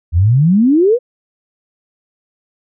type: exponential sweep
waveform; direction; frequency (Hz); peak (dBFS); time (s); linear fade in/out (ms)
sine; up; 77.78 to 515; -7; 0.12-0.99; 50
effects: none